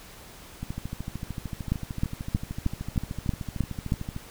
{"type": "two click trains", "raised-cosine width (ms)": 5, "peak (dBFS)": [-11, -20], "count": [8, 48], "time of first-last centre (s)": [[1.72, 3.921], [0.63, 4.164]], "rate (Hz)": [3.18, 13.3], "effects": ["pink hiss -47 dBFS RMS until 4.3 s"]}